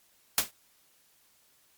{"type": "noise with exponential decay", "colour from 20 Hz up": "white", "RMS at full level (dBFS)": -20, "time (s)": [0.38, 0.51], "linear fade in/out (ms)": 1, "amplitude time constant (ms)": 28, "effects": ["white hiss -65 dBFS RMS until 1.77 s", "MP3 96 kbps"]}